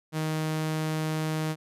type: tone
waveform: sawtooth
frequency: 156.6 Hz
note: D#3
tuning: 11 cents sharp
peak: -23 dBFS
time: 0.12-1.56 s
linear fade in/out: 50 ms
effects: resampled to 32000 Hz